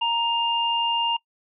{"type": "tone pair together", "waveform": "sine", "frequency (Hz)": [932.3, 2810], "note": ["A#5", "F7"], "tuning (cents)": [0, 10], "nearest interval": "octave + perfect fifth", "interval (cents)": 1910, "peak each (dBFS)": -23, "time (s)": [0.01, 1.17], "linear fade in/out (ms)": 10, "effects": ["noise-tail reverb RT60 0.1 s tail -24 dB re dry"]}